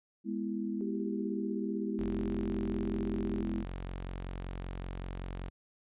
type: chord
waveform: sine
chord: E major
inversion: first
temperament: equal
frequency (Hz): 207.7 / 246.9 / 329.6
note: G#3 / B3 / E4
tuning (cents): 0 / 0 / 0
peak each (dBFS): -35 / -38 / -38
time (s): 0.24-3.65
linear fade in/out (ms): 50
type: tone with tremolo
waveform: sine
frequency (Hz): 392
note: G4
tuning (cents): 0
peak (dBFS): -37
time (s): 0.81-3.43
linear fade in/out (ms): 0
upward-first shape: sine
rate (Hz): 16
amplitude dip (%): 55
type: tone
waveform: sawtooth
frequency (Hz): 45.24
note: F#1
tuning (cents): -38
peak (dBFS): -34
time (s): 1.98-5.5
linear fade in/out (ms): 20
effects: resampled to 8000 Hz